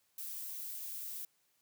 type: noise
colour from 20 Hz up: violet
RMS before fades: -43 dBFS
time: 0.18-1.25 s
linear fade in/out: 2 ms
effects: white hiss -75 dBFS RMS until 1.61 s + high-pass 80 Hz 12 dB/octave